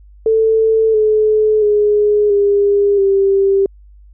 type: tone with pitch steps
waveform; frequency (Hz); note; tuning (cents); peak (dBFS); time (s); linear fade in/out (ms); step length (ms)
sine; 443.3 / 429.9 / 417 / 404.4 / 392.2; A4 / A4 / G#4 / G#4 / G4; +13 / -40 / +7 / -46 / +1; -9; 0.26-3.66; 2; 680
effects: added 50 Hz sine -39 dBFS peak until 4.13 s